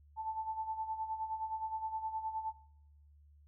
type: tone with tremolo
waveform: sine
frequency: 880 Hz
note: A5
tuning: in tune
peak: -33 dBFS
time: 0.16-2.54 s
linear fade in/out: 50 ms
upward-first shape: sine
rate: 9.6 Hz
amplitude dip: 65%
effects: noise-tail reverb RT60 0.7 s tail -19 dB re dry + added 73 Hz sine -59 dBFS peak until 3.47 s